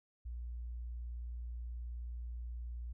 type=tone; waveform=sine; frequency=59.4 Hz; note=A#1; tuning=33 cents sharp; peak=-40 dBFS; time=0.25-2.93 s; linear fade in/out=10 ms; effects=none